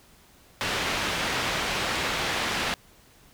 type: low-pass noise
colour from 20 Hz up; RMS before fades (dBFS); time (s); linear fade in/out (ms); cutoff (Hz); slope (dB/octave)
white; -28; 0.61-2.74; 0; 3100; 12
effects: pink hiss -56 dBFS RMS until 3.33 s